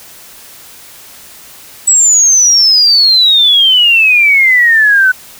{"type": "exponential sweep", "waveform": "sine", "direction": "down", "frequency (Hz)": [7902, 1492], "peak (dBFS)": -4, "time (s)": [1.87, 5.12], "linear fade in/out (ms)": 10, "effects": ["white hiss -35 dBFS RMS until 5.39 s"]}